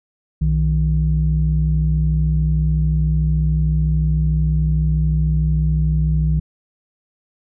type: tone pair together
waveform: sine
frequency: 62.3 / 155.95 Hz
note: B1 / D#3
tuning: +16 / +4 cents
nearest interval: octave + major third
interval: 1588 cents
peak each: -16 dBFS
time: 0.41-6.4 s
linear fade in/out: 10 ms
effects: tanh soft clip ceiling -7 dBFS